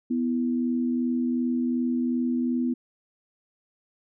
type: tone pair together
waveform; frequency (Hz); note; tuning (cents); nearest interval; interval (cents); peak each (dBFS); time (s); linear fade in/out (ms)
sine; 246.9 / 329.6; B3 / E4; 0 / 0; perfect fourth; 500; -23 / -31; 0.1-2.74; 10
effects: none